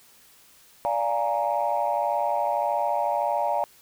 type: chord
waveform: sine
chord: Bb dominant seventh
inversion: first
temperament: equal with one note detuned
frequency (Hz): 585 / 698.5 / 830.6 / 932.3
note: D5 / F5 / Ab5 / Bb5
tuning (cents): -7 / 0 / 0 / 0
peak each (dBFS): -27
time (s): 0.85-3.64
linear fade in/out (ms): 0
effects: tanh soft clip ceiling -14 dBFS + white hiss -55 dBFS RMS until 3.81 s